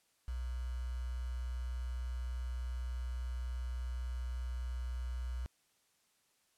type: tone with quantisation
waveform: sine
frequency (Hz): 61.74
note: B1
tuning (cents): 0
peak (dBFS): -36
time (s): 0.28-5.46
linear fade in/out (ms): 0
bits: 9
effects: white hiss -74 dBFS RMS until 6.57 s + low-pass 11000 Hz 12 dB/octave